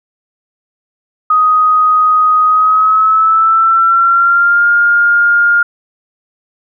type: tone with pitch glide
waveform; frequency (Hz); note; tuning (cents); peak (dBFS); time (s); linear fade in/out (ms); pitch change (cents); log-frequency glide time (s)
sine; 1251 to 1412.3; D#6 to F6; +9 to +19; -6; 1.3-5.63; 5; +210; 2.46-4.68
effects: none

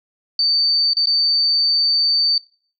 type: tone with dropouts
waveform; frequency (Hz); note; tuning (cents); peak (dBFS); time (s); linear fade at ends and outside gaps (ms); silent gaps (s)
sine; 4578; D8; -45; -14; 0.39-2.38; 2; 0.934-0.968 / 1.058-1.07
effects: noise-tail reverb RT60 0.5 s tail -22 dB re dry

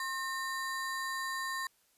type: ring-modulated tone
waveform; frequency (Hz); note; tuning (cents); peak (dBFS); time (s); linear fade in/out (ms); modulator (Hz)
square; 1444; F#6; -43; -32; 0-1.67; 2; 379
effects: white hiss -70 dBFS RMS until 1.97 s + resampled to 32000 Hz

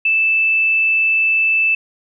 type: tone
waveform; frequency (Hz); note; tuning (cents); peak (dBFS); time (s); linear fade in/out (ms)
sine; 2637; E7; 0; -12; 0.05-1.75; 5
effects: none

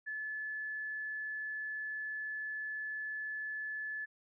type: tone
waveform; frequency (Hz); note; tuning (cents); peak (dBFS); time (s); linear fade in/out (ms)
sine; 1727; A6; -33; -37; 0.06-4.06; 20
effects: none

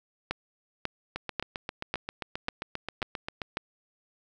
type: two click trains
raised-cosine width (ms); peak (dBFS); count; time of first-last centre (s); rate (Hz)
0.3; -13 / -17; 7 / 18; 0.31-3.571 / 1.16-3.418; 1.84 / 7.53
effects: none

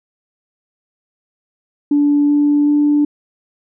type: tone with pitch steps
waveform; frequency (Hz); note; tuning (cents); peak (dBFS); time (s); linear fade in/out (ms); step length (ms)
sine; 290 / 291.8 / 293.7; D4 / D4 / D4; -22 / -11 / 0; -9; 1.91-3.05; 5; 380
effects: tanh soft clip ceiling -5 dBFS

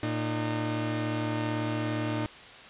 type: tone pair together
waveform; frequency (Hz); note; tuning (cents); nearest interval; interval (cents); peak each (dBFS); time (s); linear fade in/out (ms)
sawtooth; 114.13 / 304.7; A#2 / D#4; -36 / -36; octave + perfect fourth; 1700; -27; 0.03-2.26; 0
effects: white hiss -47 dBFS RMS until 2.69 s + resampled to 8000 Hz

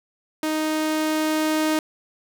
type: tone with level ramp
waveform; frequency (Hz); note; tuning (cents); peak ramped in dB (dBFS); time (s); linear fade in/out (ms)
sawtooth; 311.1; D#4; 0; -18 to -15; 0.43-1.79; 2
effects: none

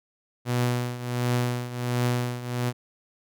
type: tone with tremolo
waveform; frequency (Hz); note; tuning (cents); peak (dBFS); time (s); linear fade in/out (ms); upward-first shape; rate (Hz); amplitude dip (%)
sawtooth; 122.5; B2; -14; -17; 0.45-2.73; 50; triangle; 1.4; 80
effects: none

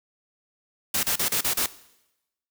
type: noise bursts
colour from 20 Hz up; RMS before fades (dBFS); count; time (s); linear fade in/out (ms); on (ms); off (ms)
white; -24; 6; 0.94-1.662; 5; 92; 34
effects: noise-tail reverb RT60 0.9 s tail -18 dB re dry

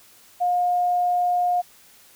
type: tone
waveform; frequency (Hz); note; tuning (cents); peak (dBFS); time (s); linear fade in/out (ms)
sine; 713; F5; +36; -18; 0.4-1.62; 20
effects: white hiss -52 dBFS RMS until 2.15 s

